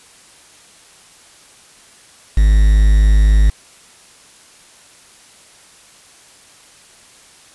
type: tone with quantisation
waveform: triangle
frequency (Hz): 51.91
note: G#1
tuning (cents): 0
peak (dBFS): -5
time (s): 2.37-3.5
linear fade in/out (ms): 5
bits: 5
effects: white hiss -45 dBFS RMS until 7.54 s + resampled to 24000 Hz